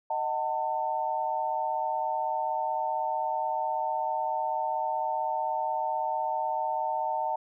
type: chord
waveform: sine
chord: D# diminished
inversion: none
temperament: just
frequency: 622.3 / 746.7 / 896 Hz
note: D#5 / F#5 / A5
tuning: 0 / +16 / +31 cents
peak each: -34 / -32 / -29 dBFS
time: 0.1-7.36 s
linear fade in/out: 5 ms
effects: none